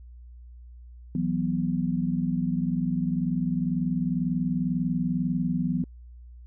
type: chord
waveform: sine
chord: E suspended second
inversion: none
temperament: equal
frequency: 164.81 / 185 / 246.9 Hz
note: E3 / F#3 / B3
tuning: 0 / 0 / 0 cents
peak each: -28 dBFS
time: 1.15-5.84 s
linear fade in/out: 2 ms
effects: added 60 Hz sine -43 dBFS peak until 6.46 s